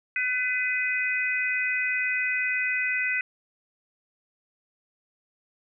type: harmonic tone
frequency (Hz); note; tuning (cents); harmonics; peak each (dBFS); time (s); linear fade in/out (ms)
502; B4; +28; 3 / 4 / 5; -30 / -27 / -28; 0.16-3.21; 2
effects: none